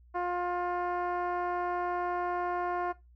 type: tone with low-pass filter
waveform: 10% pulse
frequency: 354.2 Hz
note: F4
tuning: 24 cents sharp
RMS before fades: -32 dBFS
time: 0.14-2.93 s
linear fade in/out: 20 ms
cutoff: 960 Hz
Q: 1.3
effects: noise-tail reverb RT60 0.2 s tail -17 dB re dry + added 60 Hz sine -55 dBFS peak until 3.15 s